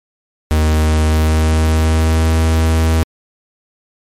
45% pulse tone with pitch glide, 77.78 to 80.34 Hz, D#2 to E2, 0 to -44 cents, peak -10 dBFS, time 0.51-3.03 s, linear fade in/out 0 ms, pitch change +56 cents, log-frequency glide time 0.9-2.37 s, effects MP3 64 kbps

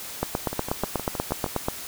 two click trains, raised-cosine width 1 ms, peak -9 / -16 dBFS, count 13 / 7, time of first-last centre 0.23-1.685 / 0.53-1.463 s, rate 8.25 / 6.43 Hz, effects white hiss -37 dBFS RMS until 1.87 s

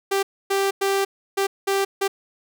sawtooth tone bursts at uneven times, 392.4 Hz, G4, 2 cents sharp, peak -15 dBFS, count 6, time 0.11-0.23 / 0.5-0.71 / 0.81-1.05 / 1.37-1.47 / 1.67-1.85 / 2.01-2.08 s, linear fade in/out 10 ms, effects none

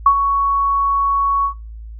sine tone with ADSR envelope, 1115 Hz, C#6, 10 cents sharp, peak -5 dBFS, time 0.06-1.54 s, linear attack 4 ms, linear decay 76 ms, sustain -8 dB, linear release 93 ms, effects noise-tail reverb RT60 0.3 s tail -23 dB re dry + added 55 Hz sine -30 dBFS peak until 1.99 s

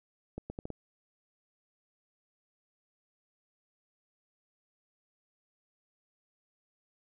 accelerating click train, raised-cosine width 2 ms, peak -25 dBFS, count 5, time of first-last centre 0.38-0.703 s, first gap 120 ms, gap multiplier 0.74, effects none

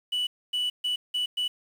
sine tone bursts at uneven times, 2960 Hz, F#7, in tune, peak -22 dBFS, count 5, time 0.12-0.27 / 0.53-0.7 / 0.84-0.96 / 1.14-1.26 / 1.37-1.48 s, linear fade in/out 10 ms, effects tanh soft clip ceiling -24 dBFS + 8-bit

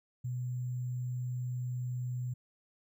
sine tone with sample-and-hold, 124.8 Hz, B2, 19 cents sharp, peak -33 dBFS, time 0.24-2.34 s, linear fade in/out 10 ms, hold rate 7350 Hz, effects none

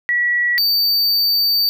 sine / square tone pair in turn, 1935 / 4602 Hz, B6 / D8, -36 / -36 cents, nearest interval octave + minor third, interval 1500 cents, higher second, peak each -14 dBFS, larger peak neither, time 0.09-0.58 / 0.58-1.69 s, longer second, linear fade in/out 0 ms, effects none

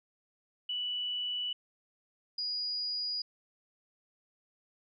sine tone pair in turn, 2960 / 4895 Hz, F#7 / D#8, 0 / -29 cents, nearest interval major sixth, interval 871 cents, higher second, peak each -32 / -32 dBFS, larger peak neither, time 0.69-1.53 / 2.38-3.22 s, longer neither, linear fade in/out 5 ms, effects none

